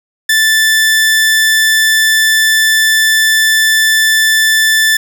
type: tone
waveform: sawtooth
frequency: 1760 Hz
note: A6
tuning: in tune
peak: -4 dBFS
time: 0.29-4.97 s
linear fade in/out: 5 ms
effects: none